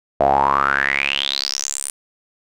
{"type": "tone with band-pass filter sweep", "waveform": "sawtooth", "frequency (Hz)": 69.2, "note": "C#2", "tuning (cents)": -2, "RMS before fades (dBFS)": -19, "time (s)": [0.2, 1.9], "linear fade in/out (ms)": 0, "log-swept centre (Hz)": [640, 9600], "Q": 8.8, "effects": []}